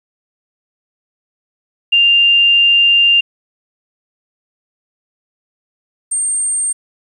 sine tone pair in turn, 2794 / 8683 Hz, F7 / C#9, 0 / -37 cents, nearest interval octave + minor sixth, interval 1963 cents, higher second, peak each -7 / -14 dBFS, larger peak first, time 1.92-3.21 / 6.11-6.73 s, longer first, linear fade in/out 10 ms, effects 8-bit

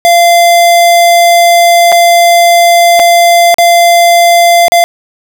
square tone with dropouts, 689 Hz, F5, 24 cents flat, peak -3 dBFS, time 0.05-4.84 s, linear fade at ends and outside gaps 0 ms, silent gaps 1.919-1.924 / 2.994-2.998 / 3.543-3.584 / 4.682-4.72 s, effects none

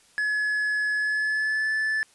triangle tone with pitch glide, 1700 to 1744.8 Hz, G#6 to A6, +40 to -15 cents, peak -21 dBFS, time 0.18-2.03 s, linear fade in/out 0 ms, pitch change +45 cents, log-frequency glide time 0.95-1.72 s, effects white hiss -58 dBFS RMS until 2.14 s + resampled to 24000 Hz

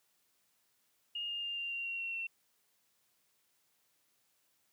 sine tone with pitch steps, 2843 / 2823 / 2804 / 2784 / 2765 / 2746 / 2727 / 2708 Hz, F7 / F7 / F7 / F7 / F7 / F7 / F7 / E7, +30 / +18 / +6 / -6 / -18 / -30 / -42 / +46 cents, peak -36 dBFS, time 1.15-2.27 s, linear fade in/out 5 ms, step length 140 ms, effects white hiss -75 dBFS RMS until 4.72 s + high-pass 80 Hz 12 dB/octave

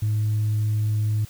sine tone, 106.9 Hz, A2, 49 cents flat, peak -18 dBFS, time 0.02-1.25 s, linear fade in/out 5 ms, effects tanh soft clip ceiling -17 dBFS + white hiss -48 dBFS RMS until 1.29 s

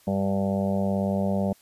harmonic tone, 98 Hz, G2, in tune, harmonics 1 / 2 / 4 / 5 / 6 / 7 / 8 / 9, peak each -32 / -24 / -36 / -34 / -30 / -35 / -40 / -43 dBFS, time 0.07-1.53 s, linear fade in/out 5 ms, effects white hiss -58 dBFS RMS until 1.61 s + resampled to 32000 Hz

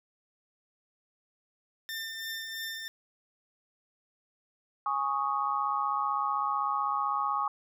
20% pulse tone with tremolo, 1797 Hz, A6, 36 cents sharp, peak -29 dBFS, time 1.89-2.88 s, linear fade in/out 0 ms, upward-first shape triangle, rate 3 Hz, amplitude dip 40%
sine chord, Ab suspended fourth, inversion none, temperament equal, 830.6 / 1108.7 / 1244.5 Hz, Ab5 / Db6 / Eb6, 0 / 0 / 0 cents, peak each -33 / -30 / -32 dBFS, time 4.86-7.48 s, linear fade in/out 2 ms
effects none

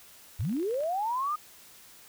sine linear sweep, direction up, 72.6 to 1249 Hz, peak -27 dBFS, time 0.39-1.36 s, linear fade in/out 10 ms
clicks, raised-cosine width 0.3 ms, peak -35 dBFS, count 11, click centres 0.407 / 0.451 / 0.495 / 0.527 / 0.567 / 0.598 / 0.629 / 0.709 / 0.743 / 0.806 / 0.836 s
effects white hiss -53 dBFS RMS until 2.08 s

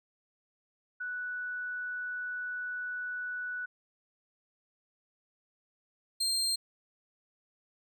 sine / 30% pulse tone pair in turn, 1480 / 4186 Hz, F#6 / C8, 0 / 0 cents, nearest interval octave + tritone, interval 1800 cents, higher second, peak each -34 / -25 dBFS, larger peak second, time 1-3.66 / 6.2-6.56 s, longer first, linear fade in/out 10 ms, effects none

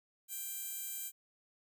15% pulse tone with high-pass filter, 789 Hz, G5, 11 cents sharp, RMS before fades -42 dBFS, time 0.28-1.12 s, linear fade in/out 50 ms, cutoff 9400 Hz, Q 0.8, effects none

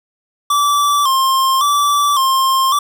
square tone with vibrato, 1108.7 Hz, C#6, in tune, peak -12 dBFS, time 0.5-2.79 s, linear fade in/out 5 ms, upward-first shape square, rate 0.9 Hz, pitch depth 77 cents each way, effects none

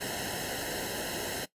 pink noise with comb filter, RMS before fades -35 dBFS, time 0-1.46 s, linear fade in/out 20 ms, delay 0.85 ms, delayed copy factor -0.95, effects noise-tail reverb RT60 0.1 s tail -17 dB re dry + resampled to 32000 Hz

